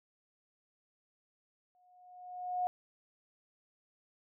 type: tone with exponential growth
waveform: sine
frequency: 724 Hz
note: F#5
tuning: 38 cents flat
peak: -28 dBFS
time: 1.75-2.67 s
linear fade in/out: 0 ms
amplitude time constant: 200 ms
effects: none